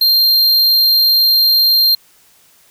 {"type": "tone", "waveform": "square", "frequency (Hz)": 4186, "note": "C8", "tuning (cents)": 0, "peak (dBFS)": -9, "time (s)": [0.01, 1.95], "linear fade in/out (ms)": 5, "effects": ["white hiss -50 dBFS RMS until 2.7 s"]}